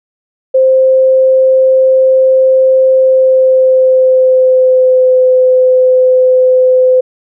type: tone with pitch glide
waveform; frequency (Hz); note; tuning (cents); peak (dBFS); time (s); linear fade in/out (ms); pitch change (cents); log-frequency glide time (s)
sine; 523.3 to 511.1; C5 to C5; 0 to -41; -4; 0.54-7.01; 10; -41; 2.92-5.19
effects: none